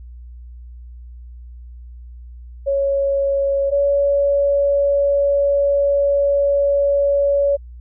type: tone pair in turn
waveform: sine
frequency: 554.4 / 564.4 Hz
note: C#5 / C#5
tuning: 0 / +31 cents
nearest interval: unison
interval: 31 cents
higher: second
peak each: -15 / -13 dBFS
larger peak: second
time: 2.66-3.71 / 3.71-7.57 s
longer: second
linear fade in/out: 20 ms
effects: added 60 Hz sine -34 dBFS peak until 7.8 s